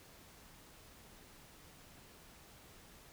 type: silence
effects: pink hiss -59 dBFS RMS until 3.12 s